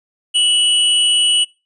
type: tone with amplitude modulation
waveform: square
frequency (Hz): 2946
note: F#7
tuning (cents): -8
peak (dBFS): -10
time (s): 0.34-1.45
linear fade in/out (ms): 20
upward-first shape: sine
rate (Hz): 279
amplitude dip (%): 40
effects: noise-tail reverb RT60 0.3 s tail -25 dB re dry + resampled to 24000 Hz